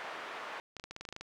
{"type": "band-pass noise", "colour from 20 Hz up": "pink", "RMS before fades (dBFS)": -43, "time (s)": [0, 0.6], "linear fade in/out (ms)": 0, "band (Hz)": [730, 2100], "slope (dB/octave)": 12}
{"type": "clicks", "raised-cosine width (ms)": 0.2, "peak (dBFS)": -26, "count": 11, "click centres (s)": [0.767, 0.798, 0.84, 0.91, 0.964, 1.01, 1.052, 1.089, 1.126, 1.164, 1.21]}
{"effects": []}